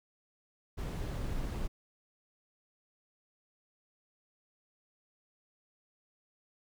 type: noise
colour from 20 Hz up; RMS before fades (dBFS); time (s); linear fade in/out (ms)
brown; -36; 0.77-1.68; 20
effects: none